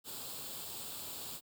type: noise with comb filter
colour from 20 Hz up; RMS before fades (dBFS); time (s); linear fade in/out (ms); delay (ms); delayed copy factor
white; -44; 0.04-1.41; 50; 0.25; +0.65
effects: high-pass 60 Hz 12 dB/octave